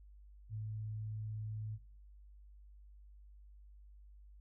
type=tone; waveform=sine; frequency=108 Hz; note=A2; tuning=32 cents flat; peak=-39 dBFS; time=0.49-1.79 s; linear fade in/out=50 ms; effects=noise-tail reverb RT60 0.7 s tail -26 dB re dry + added 50 Hz sine -55 dBFS peak until 4.4 s